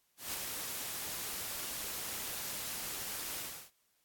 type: noise with ADSR envelope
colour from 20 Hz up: white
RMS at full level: -37 dBFS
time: 0.17-3.71 s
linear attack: 170 ms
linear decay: 5 ms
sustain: -3 dB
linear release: 320 ms
effects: white hiss -75 dBFS RMS until 4.04 s + AAC 64 kbps